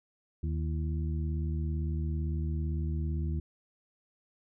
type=harmonic tone with a mistuned harmonic; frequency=77.78 Hz; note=D#2; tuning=in tune; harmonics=1 / 2 / 3 / 4; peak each=-30 / -36 / -43 / -44 dBFS; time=0.43-3.4 s; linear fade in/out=5 ms; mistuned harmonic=4; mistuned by=+120 cents; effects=none